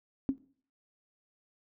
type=tone with exponential decay; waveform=sine; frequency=270 Hz; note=C#4; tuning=45 cents flat; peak=-21 dBFS; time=0.29-0.38 s; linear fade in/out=0 ms; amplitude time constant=18 ms; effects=noise-tail reverb RT60 0.5 s tail -20 dB re dry